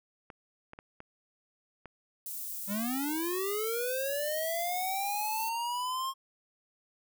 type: clicks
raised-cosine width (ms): 0.5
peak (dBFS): -30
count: 5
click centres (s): 0.302 / 0.734 / 0.789 / 1.004 / 1.857
type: high-pass noise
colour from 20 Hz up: white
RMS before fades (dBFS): -39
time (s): 2.26-5.49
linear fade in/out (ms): 2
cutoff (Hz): 9900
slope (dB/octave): 12
type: linear sweep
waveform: square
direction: up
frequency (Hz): 191.3 to 1076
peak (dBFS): -32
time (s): 2.67-6.14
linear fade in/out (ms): 50
effects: none